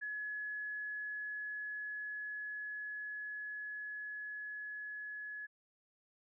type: tone with level ramp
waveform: sine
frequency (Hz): 1696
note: G#6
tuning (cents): +36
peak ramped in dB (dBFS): -38 to -42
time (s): 0.01-5.47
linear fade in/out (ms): 20
effects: none